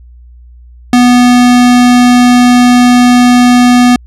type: tone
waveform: square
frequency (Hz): 245.8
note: B3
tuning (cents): -8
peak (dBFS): -3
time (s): 0.93-3.96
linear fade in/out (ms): 2
effects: added 60 Hz sine -32 dBFS peak until 4.06 s + low-pass 9000 Hz 12 dB/octave